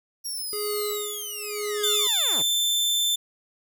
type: linear sweep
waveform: 10% pulse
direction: down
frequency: 5650 to 92.5 Hz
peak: -24 dBFS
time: 0.24-2.43 s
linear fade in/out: 20 ms
type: tone with tremolo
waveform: square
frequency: 416.8 Hz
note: G#4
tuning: 6 cents sharp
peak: -27 dBFS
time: 0.53-2.07 s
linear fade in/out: 0 ms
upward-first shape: sine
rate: 0.99 Hz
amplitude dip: 90%
type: tone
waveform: sawtooth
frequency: 3546 Hz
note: A7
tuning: 13 cents sharp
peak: -18 dBFS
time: 1.83-3.16 s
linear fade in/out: 10 ms
effects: none